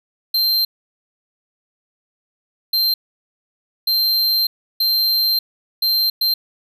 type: tone bursts at uneven times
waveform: square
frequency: 4148 Hz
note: C8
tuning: 16 cents flat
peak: -15 dBFS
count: 6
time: 0.34-0.65 / 2.73-2.94 / 3.87-4.47 / 4.8-5.39 / 5.82-6.1 / 6.21-6.34 s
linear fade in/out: 5 ms
effects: none